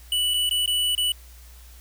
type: tone with dropouts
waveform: square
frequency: 2960 Hz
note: F#7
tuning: in tune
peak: -21 dBFS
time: 0.12-1.12 s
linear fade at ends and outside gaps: 2 ms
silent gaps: 0.338-0.341 / 0.493-0.51 / 0.66-0.676 / 0.951-0.978 s
effects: added 60 Hz sine -44 dBFS peak until 1.8 s + white hiss -52 dBFS RMS until 1.8 s